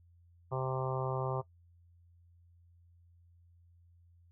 harmonic tone, 130.81 Hz, C3, in tune, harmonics 1 / 3 / 4 / 5 / 6 / 7 / 8 / 9, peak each -35 / -40 / -41 / -42 / -43 / -43 / -44 / -45 dBFS, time 0.51-1.42 s, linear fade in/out 20 ms, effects noise-tail reverb RT60 0.1 s tail -18 dB re dry + added 86 Hz sine -60 dBFS peak until 4.31 s

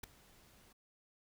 pink noise with ADSR envelope, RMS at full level -40 dBFS, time 0.03-0.73 s, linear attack 9 ms, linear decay 4 ms, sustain -24 dB, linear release 9 ms, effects none

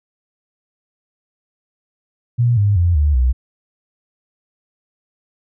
sine tone with pitch steps, 120 / 102.08 / 86.84 / 73.87 / 62.84 Hz, B2 / G#2 / F2 / D2 / B1, -49 / -29 / -9 / +11 / +31 cents, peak -11 dBFS, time 2.38-3.33 s, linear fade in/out 20 ms, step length 190 ms, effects none

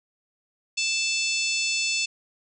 harmonic tone, 880 Hz, A5, in tune, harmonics 3 / 4 / 5 / 6 / 7 / 8 / 9, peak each -26 / -33 / -31 / -32 / -35 / -33 / -37 dBFS, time 0.77-2.06 s, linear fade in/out 10 ms, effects none

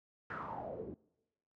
pink noise with low-pass filter sweep, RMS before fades -43 dBFS, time 0.3-0.94 s, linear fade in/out 2 ms, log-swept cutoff 1600 to 330 Hz, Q 6.1, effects noise-tail reverb RT60 1.0 s tail -25 dB re dry + high-pass 100 Hz 12 dB/octave

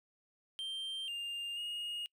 triangle tone with pitch steps, 3150 / 2804 / 2862 Hz, G7 / F7 / F7, +8 / +6 / +42 cents, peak -36 dBFS, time 0.59-2.06 s, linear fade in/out 0 ms, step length 490 ms, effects noise-tail reverb RT60 0.1 s tail -25 dB re dry

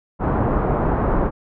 pink low-pass noise, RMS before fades -19 dBFS, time 0.19-1.31 s, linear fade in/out 50 ms, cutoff 1200 Hz, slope 24 dB/octave, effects none

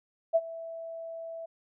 sine tone with ADSR envelope, 659.3 Hz, E5, in tune, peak -18 dBFS, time 0.33-1.46 s, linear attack 26 ms, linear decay 44 ms, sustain -19 dB, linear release 9 ms, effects none

